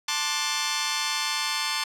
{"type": "chord", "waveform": "10% pulse", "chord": "D dominant seventh", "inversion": "second", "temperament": "just", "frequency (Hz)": [881, 1057.2, 1174.7, 1468.3], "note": ["A5", "C6", "D6", "F#6"], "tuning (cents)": [2, 18, 0, -14], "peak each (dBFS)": [-22, -22, -23, -26], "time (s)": [0.08, 1.84], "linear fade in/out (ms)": 5, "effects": ["low-pass 11000 Hz 12 dB/octave"]}